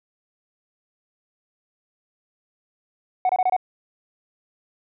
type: tone bursts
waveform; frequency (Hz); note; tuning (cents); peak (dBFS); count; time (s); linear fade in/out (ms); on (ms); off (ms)
sine; 740; F#5; 0; -14; 5; 3.25-3.565; 2; 43; 25
effects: tanh soft clip ceiling -15 dBFS